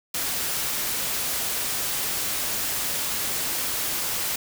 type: noise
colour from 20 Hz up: white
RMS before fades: -27 dBFS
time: 0.14-4.36 s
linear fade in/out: 5 ms
effects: none